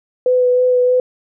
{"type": "tone with vibrato", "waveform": "sine", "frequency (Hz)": 499.9, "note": "B4", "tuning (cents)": 21, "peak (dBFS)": -10, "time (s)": [0.26, 1], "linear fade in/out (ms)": 2, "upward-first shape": "sine", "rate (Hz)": 3.2, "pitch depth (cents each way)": 14, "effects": []}